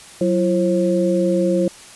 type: tone cluster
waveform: sine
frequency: 185.6 / 340.4 / 535 Hz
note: F#3 / F4 / C5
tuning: +6 / -44 / +38 cents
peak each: -19 dBFS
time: 0.21-1.68 s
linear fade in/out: 2 ms
effects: white hiss -41 dBFS RMS until 1.95 s + resampled to 24000 Hz